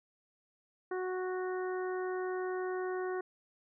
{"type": "harmonic tone", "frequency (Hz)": 369.1, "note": "F#4", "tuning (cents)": -4, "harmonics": [1, 2, 3, 4, 5], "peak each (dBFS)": [-34, -43, -45, -46, -49], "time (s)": [0.91, 3.21], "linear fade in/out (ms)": 5, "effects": []}